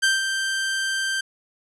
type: tone with ADSR envelope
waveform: sawtooth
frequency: 1568 Hz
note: G6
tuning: in tune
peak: -12 dBFS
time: 0.02-1.21 s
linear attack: 19 ms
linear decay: 170 ms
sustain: -7 dB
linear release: 7 ms
effects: resampled to 24000 Hz